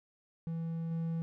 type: tone with level steps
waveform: triangle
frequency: 164.81 Hz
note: E3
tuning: in tune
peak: -32 / -30 dBFS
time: 0.47-1.22 s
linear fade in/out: 0 ms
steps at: 0.91 s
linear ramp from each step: 2 ms
effects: none